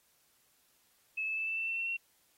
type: tone with pitch steps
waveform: sine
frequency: 2598 / 2616 / 2634 / 2653 / 2671 / 2690 / 2708 / 2727 Hz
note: E7 / E7 / E7 / E7 / E7 / E7 / E7 / F7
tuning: -26 / -14 / -2 / +10 / +22 / +34 / +46 / -42 cents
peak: -32 dBFS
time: 1.17-1.97 s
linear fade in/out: 10 ms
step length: 100 ms
effects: white hiss -70 dBFS RMS until 2.37 s + AAC 48 kbps